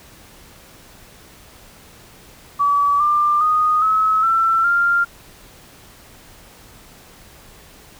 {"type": "tone with pitch steps", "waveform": "sine", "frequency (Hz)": [1145, 1190.9, 1238.6, 1288.2, 1339.8, 1393.5], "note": ["D6", "D6", "D#6", "E6", "E6", "F6"], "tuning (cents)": [-44, 24, -8, -40, 28, -4], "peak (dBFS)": -13, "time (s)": [2.59, 5.05], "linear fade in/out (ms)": 20, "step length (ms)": 410, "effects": ["pink hiss -45 dBFS RMS until 7.99 s"]}